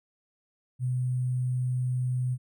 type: tone with sample-and-hold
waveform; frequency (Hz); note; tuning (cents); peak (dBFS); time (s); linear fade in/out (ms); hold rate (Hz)
sine; 126.1; B2; +36; -25; 0.79-2.38; 50; 8820
effects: none

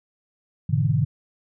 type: chord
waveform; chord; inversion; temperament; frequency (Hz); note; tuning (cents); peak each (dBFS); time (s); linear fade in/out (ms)
sine; E dominant seventh; first; equal; 103.83 / 123.47 / 146.83 / 164.81; G#2 / B2 / D3 / E3; 0 / 0 / 0 / 0; -24 / -23 / -22 / -26; 0.69-1.05; 10
effects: none

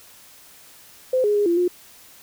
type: tone with pitch steps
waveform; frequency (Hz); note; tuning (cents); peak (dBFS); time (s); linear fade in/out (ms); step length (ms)
sine; 514 / 415.8 / 411.8 / 342.8 / 355.9; C5 / G#4 / G#4 / F4 / F4; -31 / +2 / -15 / -32 / +33; -16; 1.13-1.68; 5; 110
effects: white hiss -48 dBFS RMS until 2.22 s

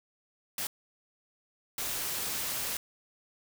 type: noise bursts at uneven times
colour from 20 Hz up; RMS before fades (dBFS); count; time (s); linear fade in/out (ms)
white; -34; 2; 0.58-0.67 / 1.78-2.77; 2
effects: none

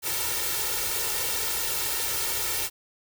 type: noise with comb filter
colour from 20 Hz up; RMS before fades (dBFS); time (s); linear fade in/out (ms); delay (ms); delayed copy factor
white; -28; 0.02-2.7; 50; 2.2; +0.85
effects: none

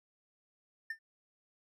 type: tone with exponential decay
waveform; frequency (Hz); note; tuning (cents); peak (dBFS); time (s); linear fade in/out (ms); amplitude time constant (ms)
triangle; 1794; A6; +33; -31; 0.9-0.99; 5; 19
effects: none

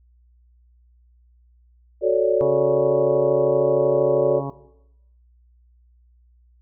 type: chord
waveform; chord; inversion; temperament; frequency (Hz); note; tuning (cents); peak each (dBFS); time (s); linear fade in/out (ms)
sine; D major seventh; first; equal; 370 / 440 / 554.4 / 587.3; F#4 / A4 / C#5 / D5; 0 / 0 / 0 / 0; -21; 2.01-4.42; 50
type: harmonic tone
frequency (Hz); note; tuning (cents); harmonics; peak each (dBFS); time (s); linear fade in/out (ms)
138.59; C#3; 0; 1 / 2 / 3 / 4 / 5 / 6 / 7 / 8; -29 / -32 / -34 / -35 / -36 / -37 / -37 / -38; 2.41-4.5; 0
effects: noise-tail reverb RT60 0.8 s tail -17 dB re dry + added 60 Hz sine -53 dBFS peak until 6.61 s

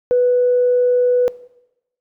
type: tone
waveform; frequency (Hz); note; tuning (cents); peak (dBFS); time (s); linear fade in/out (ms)
sine; 493.9; B4; 0; -10; 0.11-1.28; 0
effects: noise-tail reverb RT60 0.9 s tail -20 dB re dry + tanh soft clip ceiling -6 dBFS

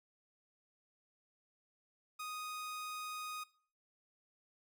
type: tone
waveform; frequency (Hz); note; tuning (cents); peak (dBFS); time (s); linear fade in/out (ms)
sawtooth; 1244.5; D#6; 0; -38; 2.19-3.44; 10
effects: noise-tail reverb RT60 0.5 s tail -21 dB re dry

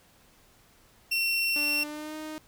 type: tone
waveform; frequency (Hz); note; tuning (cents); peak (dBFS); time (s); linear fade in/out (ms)
30% pulse; 2719; F7; -47; -22; 1.11-1.84; 10
type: tone with pitch glide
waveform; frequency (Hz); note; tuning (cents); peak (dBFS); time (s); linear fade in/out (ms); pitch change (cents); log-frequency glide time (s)
sawtooth; 293.7 to 309.7; D4 to D#4; 0 to -8; -32; 1.56-2.38; 0; +92; 1.76-2.16
effects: pink hiss -60 dBFS RMS until 2.47 s

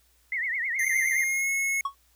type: tone with vibrato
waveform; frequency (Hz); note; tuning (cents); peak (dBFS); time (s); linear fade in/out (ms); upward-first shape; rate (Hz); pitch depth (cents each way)
sine; 2000; B6; +21; -26; 0.32-1.24; 2; triangle; 9.5; 190
type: tone with pitch glide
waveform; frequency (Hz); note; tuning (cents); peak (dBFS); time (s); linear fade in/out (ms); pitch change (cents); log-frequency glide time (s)
square; 2093 to 2182; C7 to C#7; 0 to -28; -25; 0.79-1.81; 2; +72; 1.1-1.5
type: tone with exponential decay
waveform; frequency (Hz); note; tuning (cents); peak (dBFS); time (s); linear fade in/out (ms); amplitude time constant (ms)
triangle; 1108.7; C#6; 0; -20; 1.85-1.95; 5; 20
effects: added 60 Hz sine -65 dBFS peak until 2.15 s + white hiss -65 dBFS RMS until 2.15 s

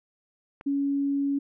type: click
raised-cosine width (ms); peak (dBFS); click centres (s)
0.5; -27; 0.611
type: tone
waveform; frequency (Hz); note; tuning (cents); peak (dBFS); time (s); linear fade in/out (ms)
sine; 280; C#4; +18; -23; 0.66-1.39; 10
effects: none

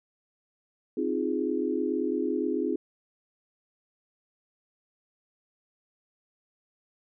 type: chord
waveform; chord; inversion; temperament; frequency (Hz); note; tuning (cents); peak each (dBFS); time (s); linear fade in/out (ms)
sine; F minor seventh; second; equal; 261.6 / 311.1 / 349.2 / 415.3; C4 / Eb4 / F4 / Ab4; 0 / 0 / 0 / 0; -31; 0.97-2.76; 5
effects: none

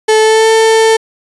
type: tone with pitch glide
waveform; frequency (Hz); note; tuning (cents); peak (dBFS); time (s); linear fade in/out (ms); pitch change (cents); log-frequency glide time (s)
35% pulse; 435.5 to 445.4; A4 to A4; -18 to +21; -4; 0.08-0.97; 10; +39; 0.19-0.49
effects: resampled to 24000 Hz

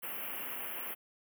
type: band-stop noise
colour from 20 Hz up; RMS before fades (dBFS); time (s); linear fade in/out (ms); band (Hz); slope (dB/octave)
white; -40; 0.02-0.95; 20; 3100 to 11000; 96
effects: high-pass 200 Hz 12 dB/octave

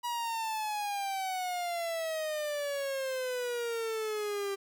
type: exponential sweep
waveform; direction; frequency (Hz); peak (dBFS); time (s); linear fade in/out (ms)
45% pulse; down; 969 to 392.5; -32; 0.03-4.56; 20
effects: 12-bit

